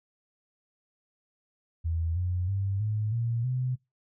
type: tone with pitch steps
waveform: sine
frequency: 82.5 / 89.97 / 98.11 / 106.99 / 116.67 / 127.23 Hz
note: E2 / F#2 / G2 / A2 / A#2 / C3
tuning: +2 / -48 / +2 / -48 / +2 / -48 cents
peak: -26 dBFS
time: 1.84-3.76 s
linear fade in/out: 20 ms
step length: 320 ms
effects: noise-tail reverb RT60 0.2 s tail -22 dB re dry